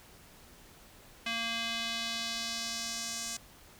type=tone with band-pass filter sweep; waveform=square; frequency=230 Hz; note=A#3; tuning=23 cents flat; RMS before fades=-36 dBFS; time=1.26-3.37 s; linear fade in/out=5 ms; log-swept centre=2800 to 6900 Hz; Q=1.7; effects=pink hiss -56 dBFS RMS until 3.79 s